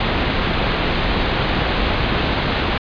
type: low-pass noise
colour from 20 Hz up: pink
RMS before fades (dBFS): -19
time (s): 0-2.78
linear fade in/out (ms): 5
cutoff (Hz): 4100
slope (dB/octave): 48
effects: resampled to 11025 Hz